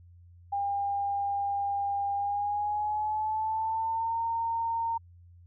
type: tone with pitch glide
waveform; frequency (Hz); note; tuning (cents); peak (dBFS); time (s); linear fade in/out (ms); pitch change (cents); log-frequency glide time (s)
sine; 803 to 917.1; G5 to A#5; +41 to -29; -27; 0.52-4.98; 10; +230; 2.14-4.18
effects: added 87 Hz sine -51 dBFS peak until 5.46 s